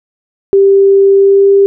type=tone with pitch glide; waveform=sine; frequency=393.3 to 396.3 Hz; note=G4 to G4; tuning=+6 to +19 cents; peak=-3 dBFS; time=0.53-1.66 s; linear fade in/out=0 ms; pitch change=+13 cents; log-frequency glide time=1.15-1.51 s; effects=none